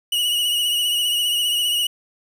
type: tone with vibrato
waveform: 45% pulse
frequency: 2910 Hz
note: F#7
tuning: 29 cents flat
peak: -18 dBFS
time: 0.12-1.87 s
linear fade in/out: 5 ms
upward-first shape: triangle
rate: 15 Hz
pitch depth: 49 cents each way
effects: 9-bit